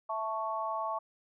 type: chord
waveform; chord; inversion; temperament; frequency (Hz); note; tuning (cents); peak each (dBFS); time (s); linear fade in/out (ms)
sine; A major; second; equal; 659.3 / 880 / 1108.7; E5 / A5 / C#6; 0 / 0 / 0; -37 / -36 / -35; 0.09-0.99; 10
effects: none